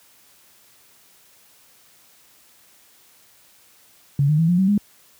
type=tone with pitch steps; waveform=sine; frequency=140.9 / 151.89 / 163.73 / 176.5 / 190.26 / 205.1 Hz; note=C#3 / D#3 / E3 / F3 / F#3 / G#3; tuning=+29 / -41 / -11 / +19 / +49 / -21 cents; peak=-14 dBFS; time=4.19-4.778 s; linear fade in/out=2 ms; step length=98 ms; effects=white hiss -54 dBFS RMS until 5.19 s + high-pass 60 Hz 12 dB/octave